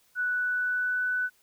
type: tone with pitch glide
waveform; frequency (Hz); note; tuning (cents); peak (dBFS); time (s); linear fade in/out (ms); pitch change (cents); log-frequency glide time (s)
sine; 1480 to 1494.6; F#6 to F#6; 0 to +17; -25; 0.15-1.3; 50; +17; 0.26-1.09
effects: white hiss -65 dBFS RMS until 1.42 s